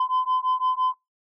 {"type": "beating tone pair", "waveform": "sine", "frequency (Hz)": [1018, 1023.9], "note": ["C6", "C6"], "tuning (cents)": [-48, -38], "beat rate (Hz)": 5.9, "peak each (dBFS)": -22, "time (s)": [0, 0.94], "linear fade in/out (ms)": 5, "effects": ["noise-tail reverb RT60 0.2 s tail -26 dB re dry", "tanh soft clip ceiling -17 dBFS"]}